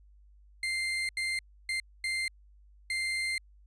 35% pulse tone bursts at uneven times, 2093 Hz, C7, in tune, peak -28 dBFS, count 5, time 0.63-1.09 / 1.17-1.39 / 1.69-1.8 / 2.04-2.28 / 2.9-3.38 s, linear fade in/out 2 ms, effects added 50 Hz sine -55 dBFS peak until 3.66 s + resampled to 24000 Hz

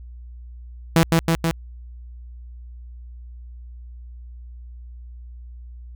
sawtooth tone with echo, 164.81 Hz, E3, in tune, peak -8 dBFS, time 0.96-1.03 s, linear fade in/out 0 ms, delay 160 ms, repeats 3, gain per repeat -2 dB, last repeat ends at 1.51 s, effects added 60 Hz sine -36 dBFS peak until 5.95 s

